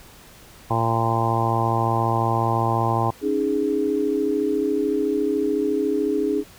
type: harmonic tone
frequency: 114.5 Hz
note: A#2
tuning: 31 cents flat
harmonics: 1 / 2 / 3 / 4 / 5 / 6 / 7 / 8 / 9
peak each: -23 / -31 / -28 / -32 / -32 / -29 / -25 / -28 / -26 dBFS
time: 0.7-3.11 s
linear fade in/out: 10 ms
type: chord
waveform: sine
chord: C# suspended second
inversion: none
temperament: equal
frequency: 277.2 / 311.1 / 415.3 Hz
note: C#4 / D#4 / G#4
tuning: 0 / 0 / 0 cents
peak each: -25 / -24 / -22 dBFS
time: 3.21-6.44 s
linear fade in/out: 50 ms
effects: pink hiss -47 dBFS RMS until 6.58 s